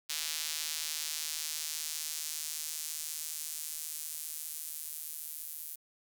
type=tone with high-pass filter sweep; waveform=square; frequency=77.4 Hz; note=D#2; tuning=9 cents flat; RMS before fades=-39 dBFS; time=0.09-5.76 s; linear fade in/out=10 ms; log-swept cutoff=4000 to 12000 Hz; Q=0.91; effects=none